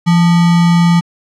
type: tone with sample-and-hold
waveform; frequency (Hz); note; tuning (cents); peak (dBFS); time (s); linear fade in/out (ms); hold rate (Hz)
sine; 170.9; F3; -37; -6; 0.06-1.01; 20; 1050
effects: low-pass 6000 Hz 12 dB/octave